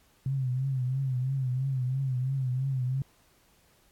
sine tone with vibrato, 130.81 Hz, C3, in tune, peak -26 dBFS, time 0.26-3.02 s, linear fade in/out 2 ms, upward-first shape triangle, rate 3 Hz, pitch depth 93 cents each way, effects pink hiss -64 dBFS RMS until 3.91 s + AAC 64 kbps

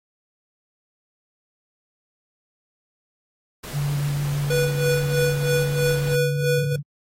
pink noise, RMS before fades -36 dBFS, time 3.63-6.16 s, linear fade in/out 10 ms
sine tone with vibrato, 143.8 Hz, D3, 36 cents flat, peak -21 dBFS, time 3.72-6.83 s, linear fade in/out 50 ms, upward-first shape sine, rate 6.5 Hz, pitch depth 11 cents each way
square tone with tremolo, 490 Hz, B4, 14 cents flat, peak -19 dBFS, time 4.5-6.76 s, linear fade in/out 5 ms, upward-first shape sine, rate 3.1 Hz, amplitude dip 75%
effects AAC 48 kbps

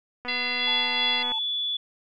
click train, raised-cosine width 0.5 ms, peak -22 dBFS, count 264, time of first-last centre 0.25-1.319 s, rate 246 Hz
harmonic tone, 681 Hz, F5, 44 cents flat, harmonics 3 / 4 / 5 / 6 / 7, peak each -29 / -31 / -33 / -35 / -36 dBFS, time 0.28-1.23 s, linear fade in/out 5 ms
sine tone with pitch glide, 3402 to 3440 Hz, G#7 to A7, +41 to -40 cents, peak -25 dBFS, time 0.59-1.77 s, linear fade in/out 5 ms, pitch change +19 cents, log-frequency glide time 1.27-1.41 s
triangle tone, 880 Hz, A5, in tune, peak -32 dBFS, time 0.67-1.39 s, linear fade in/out 5 ms
effects none

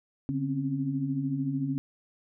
sine tone cluster, 142.9 / 258.9 / 272.3 Hz, D3 / C4 / C#4, -47 / -18 / -31 cents, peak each -31 / -35 / -30 dBFS, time 0.29-1.78 s, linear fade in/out 0 ms, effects none

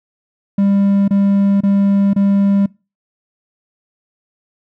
triangle tone bursts, 198.8 Hz, G3, 25 cents sharp, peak -8 dBFS, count 4, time 0.58-2.661 s, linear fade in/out 5 ms, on 500 ms, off 27 ms, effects noise-tail reverb RT60 0.3 s tail -24 dB re dry

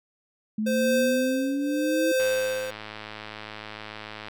sine exponential sweep, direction up, 213.1 to 327.3 Hz, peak -24 dBFS, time 0.58-2.12 s, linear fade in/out 5 ms
square tone with tremolo, 519 Hz, C5, 14 cents flat, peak -21 dBFS, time 0.66-2.71 s, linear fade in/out 10 ms, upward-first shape triangle, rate 0.81 Hz, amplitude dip 90%
click train, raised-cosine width 0.3 ms, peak -21 dBFS, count 224, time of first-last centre 2.2-4.284 s, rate 107 Hz
effects none

